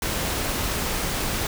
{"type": "noise", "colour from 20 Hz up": "pink", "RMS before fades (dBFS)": -26, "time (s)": [0.02, 1.47], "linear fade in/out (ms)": 2, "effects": []}